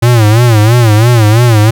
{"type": "tone with vibrato", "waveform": "square", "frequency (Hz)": 113.4, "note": "A#2", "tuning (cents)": -47, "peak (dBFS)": -4, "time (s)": [0.02, 1.71], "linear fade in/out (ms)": 10, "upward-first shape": "sine", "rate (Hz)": 3, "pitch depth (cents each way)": 140, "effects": []}